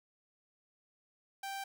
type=tone; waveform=sawtooth; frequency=784 Hz; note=G5; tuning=in tune; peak=-35 dBFS; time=1.43-1.64 s; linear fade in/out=5 ms; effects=none